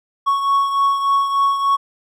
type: beating tone pair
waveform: triangle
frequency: 1108.7 / 1112.1 Hz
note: C#6 / C#6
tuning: 0 / +5 cents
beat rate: 3.4 Hz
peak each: -13 / -21 dBFS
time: 0.26-1.77 s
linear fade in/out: 20 ms
effects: none